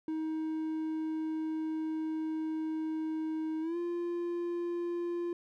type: tone with pitch glide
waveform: triangle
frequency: 315.7 to 346.3 Hz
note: D#4 to F4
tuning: +25 to -15 cents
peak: -30 dBFS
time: 0.08-5.33 s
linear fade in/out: 2 ms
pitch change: +160 cents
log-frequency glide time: 3.61-3.77 s
effects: none